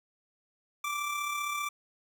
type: tone with amplitude modulation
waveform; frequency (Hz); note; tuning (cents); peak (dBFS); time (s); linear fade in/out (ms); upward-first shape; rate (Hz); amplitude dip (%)
25% pulse; 1171; D6; -5; -26; 0.84-1.69; 5; sine; 35.3; 40
effects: none